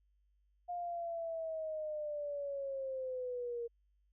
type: linear sweep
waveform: sine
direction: down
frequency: 710 to 466.2 Hz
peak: -37 dBFS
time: 0.68-3.68 s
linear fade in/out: 20 ms
effects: added 50 Hz sine -70 dBFS peak until 4.12 s